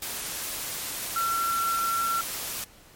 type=tone in noise; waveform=sine; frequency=1357 Hz; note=E6; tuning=50 cents sharp; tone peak=-24 dBFS; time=1.16-2.21 s; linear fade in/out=2 ms; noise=white; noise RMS=-33 dBFS; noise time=0.02-2.64 s; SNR=+6 dB; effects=pink hiss -53 dBFS RMS until 2.95 s + MP3 64 kbps